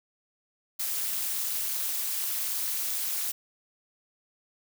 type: noise with amplitude modulation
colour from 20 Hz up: blue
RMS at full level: -27 dBFS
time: 0.79-3.32 s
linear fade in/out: 10 ms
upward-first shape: sine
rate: 221 Hz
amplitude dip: 80%
effects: none